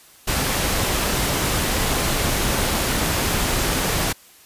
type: noise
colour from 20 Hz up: pink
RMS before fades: -21 dBFS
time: 0.27-4.13 s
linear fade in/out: 10 ms
effects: white hiss -49 dBFS RMS until 4.45 s + resampled to 32000 Hz